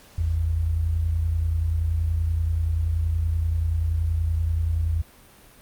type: tone pair together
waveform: sine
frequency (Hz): 51.92 / 82.41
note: G#1 / E2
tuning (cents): 0 / 0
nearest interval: minor sixth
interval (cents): 800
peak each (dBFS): -28 / -21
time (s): 0.18-5.02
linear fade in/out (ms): 5
effects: pink hiss -51 dBFS RMS until 5.61 s + Opus 48 kbps